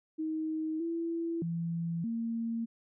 sine tone with pitch steps, 315 / 333.7 / 167.8 / 229.5 Hz, D#4 / E4 / E3 / A#3, +21 / +21 / +31 / -27 cents, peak -31 dBFS, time 0.18-2.66 s, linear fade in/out 20 ms, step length 620 ms, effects none

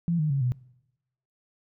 sine tone with pitch steps, 170 / 153.21 / 138.08 / 124.45 Hz, F3 / D#3 / C#3 / B2, -46 / -26 / -6 / +14 cents, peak -22 dBFS, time 0.08-0.52 s, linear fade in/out 0 ms, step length 110 ms, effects noise-tail reverb RT60 0.9 s tail -23 dB re dry

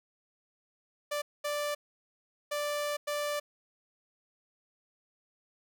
sawtooth tone bursts at uneven times, 587.3 Hz, D5, in tune, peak -27 dBFS, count 4, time 1.11-1.22 / 1.44-1.75 / 2.51-2.97 / 3.07-3.4 s, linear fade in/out 10 ms, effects none

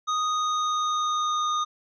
square tone with pitch glide, 1244.5 to 1228.1 Hz, D#6 to D#6, 0 to -23 cents, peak -24 dBFS, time 0.07-1.65 s, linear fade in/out 20 ms, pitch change -23 cents, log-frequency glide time 0.24-1.46 s, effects resampled to 16000 Hz

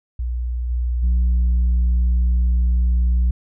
sine tone with level steps, 60.5 Hz, B1, 35 cents flat, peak -20 / -17 / -11 dBFS, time 0.19-3.31 s, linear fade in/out 5 ms, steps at 0.69 / 1.02 s, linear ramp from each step 20 ms, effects tanh soft clip ceiling -13 dBFS

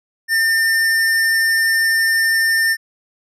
square tone, 1803 Hz, A6, 42 cents sharp, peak -14 dBFS, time 0.28-2.77 s, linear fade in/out 50 ms, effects resampled to 32000 Hz

